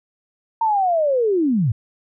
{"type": "linear sweep", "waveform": "sine", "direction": "down", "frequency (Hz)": [921, 98], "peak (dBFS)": -15, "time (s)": [0.61, 1.72], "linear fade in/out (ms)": 5, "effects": []}